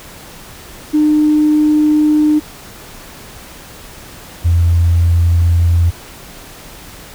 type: tone pair in turn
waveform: sine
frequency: 302.9 / 85.34 Hz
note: D#4 / F2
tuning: -46 / -39 cents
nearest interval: octave + minor seventh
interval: 2193 cents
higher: first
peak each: -7 dBFS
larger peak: neither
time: 0.93-2.4 / 4.44-5.91 s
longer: neither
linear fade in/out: 20 ms
effects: tanh soft clip ceiling -3 dBFS + pink hiss -35 dBFS RMS until 7.14 s